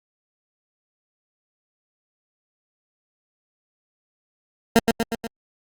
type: tone with echo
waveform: 20% pulse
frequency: 229.3 Hz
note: A#3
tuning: 28 cents flat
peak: -6 dBFS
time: 4.76-4.79 s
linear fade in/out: 0 ms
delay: 120 ms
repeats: 4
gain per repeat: -4 dB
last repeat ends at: 5.27 s
effects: Opus 48 kbps